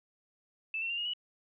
sine tone with pitch steps, 2637 / 2710 / 2784 / 2861 / 2939 Hz, E7 / E7 / F7 / F7 / F#7, 0 / +47 / -6 / +41 / -12 cents, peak -32 dBFS, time 0.74-1.135 s, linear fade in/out 2 ms, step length 79 ms, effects none

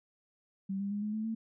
sine tone with pitch steps, 194 / 199.57 / 205.3 / 211.2 / 217.3 / 223.5 Hz, G3 / G3 / G#3 / G#3 / A3 / A3, -18 / +31 / -20 / +29 / -21 / +27 cents, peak -32 dBFS, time 0.69-1.35 s, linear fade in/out 10 ms, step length 110 ms, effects none

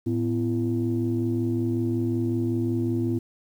sine tone cluster, 110.1 / 252.3 / 337.7 Hz, A2 / B3 / E4, +2 / +37 / +42 cents, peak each -26 dBFS, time 0.06-3.19 s, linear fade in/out 10 ms, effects tanh soft clip ceiling -15 dBFS + 9-bit

